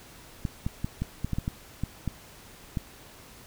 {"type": "clicks", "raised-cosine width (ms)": 5, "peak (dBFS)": -16, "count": 11, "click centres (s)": [0.452, 0.665, 0.845, 1.02, 1.246, 1.333, 1.385, 1.479, 1.836, 2.077, 2.772], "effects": ["pink hiss -50 dBFS RMS until 3.46 s"]}